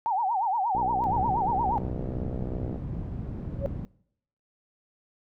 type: tone with vibrato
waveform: sine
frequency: 844 Hz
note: G#5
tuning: 28 cents sharp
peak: -23 dBFS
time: 0.06-1.78 s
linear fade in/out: 0 ms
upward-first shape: sine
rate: 8.5 Hz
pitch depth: 220 cents each way
type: click train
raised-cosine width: 2 ms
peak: -22 dBFS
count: 127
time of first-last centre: 0.75-2.76 s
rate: 62.7 Hz
type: low-pass noise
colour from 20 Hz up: white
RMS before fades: -34 dBFS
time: 1.04-3.85 s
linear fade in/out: 0 ms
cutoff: 160 Hz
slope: 12 dB/octave
type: tone with exponential growth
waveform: sine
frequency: 554.4 Hz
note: C#5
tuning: in tune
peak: -21 dBFS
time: 3.55-3.66 s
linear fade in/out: 0 ms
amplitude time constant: 23 ms
effects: noise-tail reverb RT60 0.7 s tail -22 dB re dry